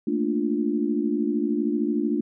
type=chord; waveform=sine; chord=Bb major seventh; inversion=third; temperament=equal; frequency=220 / 233.1 / 293.7 / 349.2 Hz; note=A3 / Bb3 / D4 / F4; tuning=0 / 0 / 0 / 0 cents; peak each=-27 / -29 / -25 / -28 dBFS; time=0.07-2.21 s; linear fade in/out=5 ms; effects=none